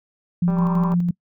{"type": "tone with tremolo", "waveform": "sine", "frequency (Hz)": 174.61, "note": "F3", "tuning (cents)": 0, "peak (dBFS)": -15, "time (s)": [0.42, 1.11], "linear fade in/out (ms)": 5, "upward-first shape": "square", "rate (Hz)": 6, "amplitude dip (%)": 30}
{"type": "click train", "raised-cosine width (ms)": 1, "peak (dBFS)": -19, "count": 91, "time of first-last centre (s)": [0.48, 0.939], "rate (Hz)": 196}
{"type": "band-pass noise", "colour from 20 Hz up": "white", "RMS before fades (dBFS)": -32, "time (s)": [0.56, 0.94], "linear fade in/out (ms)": 10, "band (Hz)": [910, 1100], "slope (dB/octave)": 96}
{"effects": ["noise-tail reverb RT60 0.1 s tail -24 dB re dry"]}